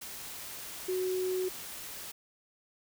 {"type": "tone in noise", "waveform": "sine", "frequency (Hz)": 370, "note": "F#4", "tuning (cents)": 0, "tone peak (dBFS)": -29, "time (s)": [0.88, 1.49], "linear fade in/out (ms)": 10, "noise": "white", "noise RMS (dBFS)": -43, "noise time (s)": [0.01, 2.12], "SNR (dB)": 11, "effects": []}